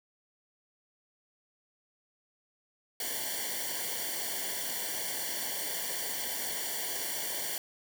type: noise with comb filter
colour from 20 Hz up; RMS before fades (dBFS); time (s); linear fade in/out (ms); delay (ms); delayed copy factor
white; -35; 3-7.58; 2; 0.78; -0.95
effects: none